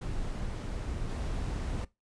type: noise with level steps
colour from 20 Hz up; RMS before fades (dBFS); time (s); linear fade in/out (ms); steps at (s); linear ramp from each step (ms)
brown; -35 / -33; 0.01-1.85; 10; 1.09; 5
effects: noise-tail reverb RT60 0.2 s tail -20 dB re dry + resampled to 22050 Hz